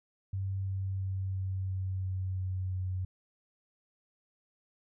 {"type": "tone with pitch steps", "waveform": "sine", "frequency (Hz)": [96.5, 95.94, 95.39, 94.84, 94.3, 93.75, 93.21, 92.68], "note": ["G2", "G2", "G2", "F#2", "F#2", "F#2", "F#2", "F#2"], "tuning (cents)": [-27, -37, -47, 43, 33, 23, 13, 3], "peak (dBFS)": -31, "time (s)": [0.33, 3.05], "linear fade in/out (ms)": 5, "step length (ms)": 340, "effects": []}